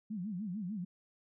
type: tone with vibrato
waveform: sine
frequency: 196 Hz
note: G3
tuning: in tune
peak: -36 dBFS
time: 0.1-0.85 s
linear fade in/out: 10 ms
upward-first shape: sine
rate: 6.7 Hz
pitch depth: 220 cents each way
effects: none